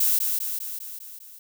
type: noise with echo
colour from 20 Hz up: violet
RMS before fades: -21 dBFS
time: 0-0.19 s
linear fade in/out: 5 ms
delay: 200 ms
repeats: 6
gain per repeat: -4 dB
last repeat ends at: 1.39 s
effects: none